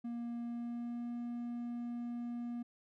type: tone with pitch glide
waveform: triangle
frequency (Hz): 236.3 to 238.8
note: A#3 to A#3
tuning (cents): +24 to +42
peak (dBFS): -36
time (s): 0.04-2.63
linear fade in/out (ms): 10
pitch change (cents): +18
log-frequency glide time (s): 0.43-1.11
effects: none